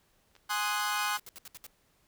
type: clicks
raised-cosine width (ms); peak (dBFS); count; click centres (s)
0.2; -39; 2; 0.353 / 0.364
type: chord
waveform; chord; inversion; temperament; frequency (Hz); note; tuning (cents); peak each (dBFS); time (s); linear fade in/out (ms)
sawtooth; Ab dominant seventh; none; equal; 830.6 / 1046.5 / 1244.5 / 1480; Ab5 / C6 / Eb6 / Gb6; 0 / 0 / 0 / 0; -31; 0.49-1.18; 20
type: noise bursts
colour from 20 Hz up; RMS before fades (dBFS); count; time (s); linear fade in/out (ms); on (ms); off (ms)
white; -46; 6; 1.17-1.666; 0; 26; 68
effects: pink hiss -69 dBFS RMS until 2.07 s